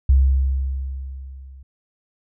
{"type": "tone with level ramp", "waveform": "sine", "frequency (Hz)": 66.7, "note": "C2", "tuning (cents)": 34, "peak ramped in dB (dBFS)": [-9, -39], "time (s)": [0.09, 1.63], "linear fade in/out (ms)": 5, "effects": []}